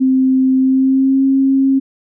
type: tone with pitch glide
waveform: sine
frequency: 261.6 to 269.3 Hz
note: C4 to C#4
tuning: 0 to -50 cents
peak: -9 dBFS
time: 0-1.8 s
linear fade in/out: 20 ms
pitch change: +50 cents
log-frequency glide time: 0.58-1.23 s
effects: none